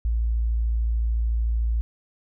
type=tone; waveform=sine; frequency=56.8 Hz; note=A#1; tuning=44 cents flat; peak=-20 dBFS; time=0.05-1.81 s; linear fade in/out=0 ms; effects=none